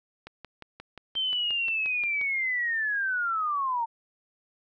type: click train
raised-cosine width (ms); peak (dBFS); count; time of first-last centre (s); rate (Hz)
0.3; -25; 12; 0.27-2.213; 5.66
type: linear sweep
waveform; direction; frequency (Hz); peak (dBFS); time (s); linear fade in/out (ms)
sine; down; 3136 to 900; -25; 1.15-3.86; 20
effects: none